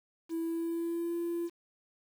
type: tone with pitch glide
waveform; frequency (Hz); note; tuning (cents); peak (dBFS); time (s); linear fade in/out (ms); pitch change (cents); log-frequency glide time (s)
triangle; 329.6 to 341.2; E4 to F4; 0 to -40; -28; 0.29-1.5; 50; +60; 0.4-1.16
effects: tanh soft clip ceiling -27 dBFS + 9-bit